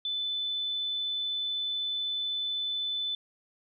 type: tone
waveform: sine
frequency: 3508 Hz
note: A7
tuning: 6 cents flat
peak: -29 dBFS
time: 0.05-3.15 s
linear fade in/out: 2 ms
effects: none